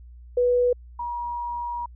sine tone pair in turn, 491 / 956.3 Hz, B4 / A#5, -10 / +44 cents, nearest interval octave, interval 1154 cents, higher second, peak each -17 / -27 dBFS, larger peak first, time 0.37-0.73 / 0.99-1.86 s, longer second, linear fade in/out 5 ms, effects added 60 Hz sine -42 dBFS peak until 1.95 s

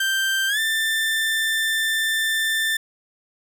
30% pulse tone with pitch glide, 1568 to 1780.5 Hz, G6 to A6, 0 to +20 cents, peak -17 dBFS, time 0-2.77 s, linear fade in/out 5 ms, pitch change +220 cents, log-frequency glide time 0.48-0.59 s, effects none

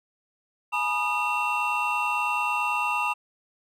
triangle tone cluster, 842 / 971 / 1228 / 2713 Hz, G#5 / B5 / D#6 / E7, +24 / -30 / -23 / +49 cents, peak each -29 / -27 / -28 / -26 dBFS, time 0.72-3.14 s, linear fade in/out 20 ms, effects none

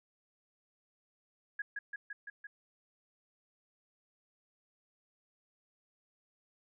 sine tone with echo, 1661.2 Hz, G#6, in tune, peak -34 dBFS, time 1.59-1.62 s, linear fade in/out 5 ms, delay 170 ms, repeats 5, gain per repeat -2 dB, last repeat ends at 2.47 s, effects none

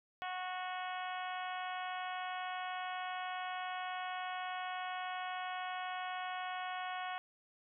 harmonic tone, 367.3 Hz, F#4, 13 cents flat, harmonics 2 / 3 / 4 / 5 / 6 / 7 / 8 / 9, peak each -41 / -45 / -47 / -49 / -51 / -52 / -53 / -54 dBFS, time 0.22-7.18 s, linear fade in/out 0 ms, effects none

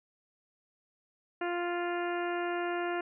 harmonic tone, 349.2 Hz, F4, in tune, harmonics 1 / 2 / 3 / 4 / 5 / 6 / 7 / 8, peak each -33 / -36 / -42 / -40 / -42 / -48 / -48 / -48 dBFS, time 1.41-3.01 s, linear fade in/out 5 ms, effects none

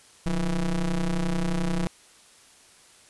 square ring-modulated tone, 81.4 Hz, E2, 21 cents flat, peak -21 dBFS, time 0.26-1.87 s, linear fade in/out 0 ms, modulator 97.1 Hz, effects white hiss -54 dBFS RMS until 3.09 s + resampled to 24000 Hz

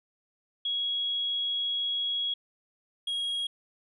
sine / triangle tone pair in turn, 3322 / 3291 Hz, G#7 / G#7, 0 / -16 cents, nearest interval unison, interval 16 cents, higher first, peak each -27 dBFS, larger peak neither, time 0.65-2.34 / 3.07-3.47 s, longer first, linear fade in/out 5 ms, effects resampled to 32000 Hz

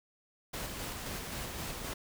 pink noise with tremolo, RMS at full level -39 dBFS, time 0.53-1.94 s, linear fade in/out 10 ms, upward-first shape square, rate 3.8 Hz, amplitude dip 25%, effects none

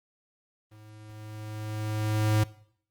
square tone with level ramp, 107.4 Hz, A2, 41 cents flat, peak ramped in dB -50 to -20 dBFS, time 0.71-2.44 s, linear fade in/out 10 ms, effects noise-tail reverb RT60 0.6 s tail -20 dB re dry + Opus 24 kbps

